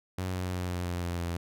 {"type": "tone with pitch steps", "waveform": "sawtooth", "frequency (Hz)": [92.5, 91.33, 90.18, 89.04, 87.92, 86.81, 85.71], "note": ["F#2", "F#2", "F#2", "F2", "F2", "F2", "F2"], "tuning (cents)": [0, -22, -44, 34, 12, -10, -32], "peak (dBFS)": -27, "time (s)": [0.18, 1.37], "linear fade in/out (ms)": 5, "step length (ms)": 170, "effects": []}